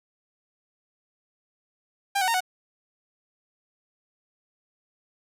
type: tone with pitch steps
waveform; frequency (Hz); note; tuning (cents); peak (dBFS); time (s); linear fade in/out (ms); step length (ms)
sawtooth; 797 / 747 / 921 / 739; G5 / F#5 / A#5 / F#5; +28 / +16 / -21 / -2; -18; 2.15-2.406; 10; 64
effects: resampled to 32000 Hz + 9-bit